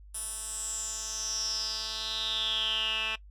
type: tone with band-pass filter sweep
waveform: 10% pulse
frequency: 219.8 Hz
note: A3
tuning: 2 cents flat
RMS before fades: -33 dBFS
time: 0.14-3.16 s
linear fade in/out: 10 ms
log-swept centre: 10000 to 2500 Hz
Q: 8.2
effects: noise-tail reverb RT60 0.1 s tail -20 dB re dry + added 50 Hz sine -48 dBFS peak until 3.3 s